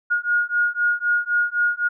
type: beating tone pair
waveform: sine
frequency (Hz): 1433 / 1436.9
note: F6 / F6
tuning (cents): +44 / +49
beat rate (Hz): 3.9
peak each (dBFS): -21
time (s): 0.1-1.89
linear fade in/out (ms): 20
effects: none